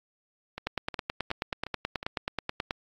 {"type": "two click trains", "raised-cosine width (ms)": 0.3, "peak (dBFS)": [-20, -13], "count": [5, 20], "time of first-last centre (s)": [[0.58, 2.029], [0.67, 2.709]], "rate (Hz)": [2.76, 9.32], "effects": ["AAC 64 kbps"]}